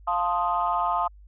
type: chord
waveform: sine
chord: F dominant seventh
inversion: none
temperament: equal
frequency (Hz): 698.5 / 880 / 1046.5 / 1244.5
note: F5 / A5 / C6 / Eb6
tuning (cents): 0 / 0 / 0 / 0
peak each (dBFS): -27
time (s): 0.07-1.08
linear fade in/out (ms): 10
effects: tanh soft clip ceiling -13 dBFS + added 50 Hz sine -46 dBFS peak until 1.27 s